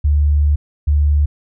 sine tone pair in turn, 73.42 / 73.42 Hz, D2 / D2, 0 / 0 cents, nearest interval unison, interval 0 cents, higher neither, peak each -10 dBFS, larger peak neither, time 0.04-0.56 / 0.87-1.26 s, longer first, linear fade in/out 10 ms, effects none

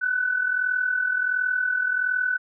sine tone with amplitude modulation, 1498 Hz, F#6, 21 cents sharp, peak -18 dBFS, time 0.01-2.38 s, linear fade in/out 20 ms, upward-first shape sine, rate 41.4 Hz, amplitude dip 65%, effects none

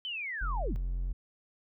sine linear sweep, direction down, 3105 to 70.6 Hz, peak -34 dBFS, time 0.05-0.76 s, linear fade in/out 0 ms
triangle tone, 44.29 Hz, F1, 25 cents sharp, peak -28 dBFS, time 0.41-1.13 s, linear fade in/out 10 ms
effects none

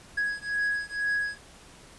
triangle beating tone pair, 1663 / 1665.1 Hz, G#6 / G#6, +2 / +4 cents, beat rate 2.1 Hz, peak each -28 / -28 dBFS, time 0.17-1.38 s, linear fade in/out 10 ms, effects pink hiss -51 dBFS RMS until 1.98 s + resampled to 24000 Hz

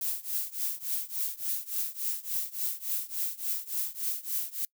violet noise with tremolo, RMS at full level -29 dBFS, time 0.01-4.65 s, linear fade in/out 2 ms, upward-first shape triangle, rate 3.5 Hz, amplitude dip 95%, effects noise-tail reverb RT60 0.1 s tail -26 dB re dry

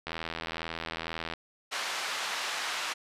click train, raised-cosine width 0.3 ms, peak -18 dBFS, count 105, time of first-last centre 0.07-1.337 s, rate 82.1 Hz
pink band-pass noise, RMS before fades -34 dBFS, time 1.71-2.94 s, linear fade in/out 20 ms, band 1000 to 5300 Hz, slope 12 dB/octave
effects resampled to 32000 Hz

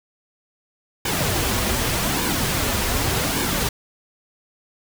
pink noise with flanger, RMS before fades -22 dBFS, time 1.05-3.69 s, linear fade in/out 5 ms, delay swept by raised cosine 1.5 to 6.9 ms, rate 0.85 Hz, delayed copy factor -0.55, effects none

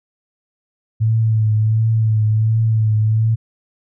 sine tone with vibrato, 110 Hz, A2, in tune, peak -12 dBFS, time 1-3.36 s, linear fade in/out 20 ms, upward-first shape triangle, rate 1.4 Hz, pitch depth 42 cents each way, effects none

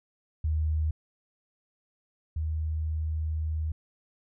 sine tone pair in turn, 77.8 / 78.43 Hz, D#2 / D#2, 0 / +14 cents, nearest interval unison, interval 14 cents, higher second, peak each -24 / -27 dBFS, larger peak first, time 0.44-0.91 / 2.36-3.72 s, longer second, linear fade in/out 5 ms, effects none

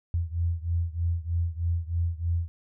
sine beating tone pair, 83.7 / 86.9 Hz, E2 / F2, +27 / -8 cents, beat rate 3.2 Hz, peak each -27 / -29 dBFS, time 0.14-2.48 s, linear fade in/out 0 ms, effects none

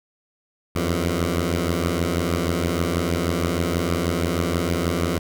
10% pulse beating tone pair, 83.8 / 90.1 Hz, E2 / F#2, +29 / -45 cents, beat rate 6.3 Hz, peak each -14 / -17 dBFS, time 0.75-5.19 s, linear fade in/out 10 ms, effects none

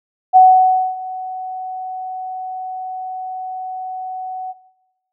sine tone with ADSR envelope, 746 Hz, F#5, 14 cents sharp, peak -3 dBFS, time 0.33-4.54 s, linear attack 33 ms, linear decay 590 ms, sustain -20 dB, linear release 36 ms, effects noise-tail reverb RT60 0.9 s tail -18 dB re dry

